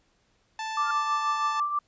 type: tone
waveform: sawtooth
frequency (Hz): 880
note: A5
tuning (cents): 0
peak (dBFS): -27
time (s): 0.59-1.6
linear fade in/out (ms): 2
type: tone with tremolo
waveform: sine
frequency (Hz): 1174.7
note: D6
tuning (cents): 0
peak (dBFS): -22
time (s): 0.77-1.79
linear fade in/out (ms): 5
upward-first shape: triangle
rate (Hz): 6.2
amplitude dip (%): 60
type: tone with exponential growth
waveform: sine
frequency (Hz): 1400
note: F6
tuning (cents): +4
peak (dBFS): -23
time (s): 0.79-0.91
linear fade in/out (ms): 5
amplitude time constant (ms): 26
effects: pink hiss -68 dBFS RMS until 1.87 s + resampled to 16000 Hz